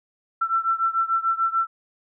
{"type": "beating tone pair", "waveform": "sine", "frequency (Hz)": [1340, 1346.8], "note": ["E6", "E6"], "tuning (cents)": [28, 37], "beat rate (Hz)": 6.8, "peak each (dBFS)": [-22, -24], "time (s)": [0.41, 1.67], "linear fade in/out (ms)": 10, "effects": []}